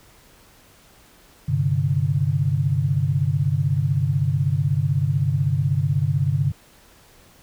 sine chord, G suspended fourth, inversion none, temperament equal, 98 / 130.81 / 146.83 Hz, G2 / C3 / D3, 0 / 0 / 0 cents, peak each -24 / -22 / -21 dBFS, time 1.48-6.52 s, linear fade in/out 10 ms, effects pink hiss -52 dBFS RMS until 7.42 s

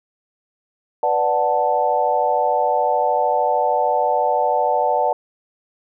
sine chord, B minor seventh, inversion none, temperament equal, 493.9 / 587.3 / 740 / 880 Hz, B4 / D5 / F#5 / A5, 0 / 0 / 0 / 0 cents, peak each -23 / -21 / -20 / -20 dBFS, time 1.03-5.13 s, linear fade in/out 2 ms, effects none

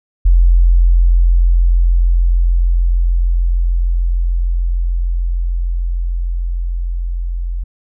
sine tone with level ramp, 43.31 Hz, F1, 14 cents flat, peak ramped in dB -5 to -17 dBFS, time 0.25-7.64 s, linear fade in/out 10 ms, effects none

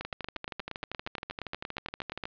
two click trains, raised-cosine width 0.3 ms, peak -19 / -20 dBFS, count 20 / 29, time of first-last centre 0.01-2.237 / 0.05-2.255 s, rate 8.53 / 12.7 Hz, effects resampled to 11025 Hz + 9-bit

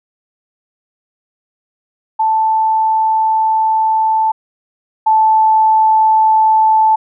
sine tone pair in turn, 880 / 875.6 Hz, A5 / A5, 0 / -9 cents, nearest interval unison, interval 9 cents, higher first, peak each -10 / -7 dBFS, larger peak second, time 2.19-4.32 / 5.06-6.96 s, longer first, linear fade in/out 10 ms, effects none

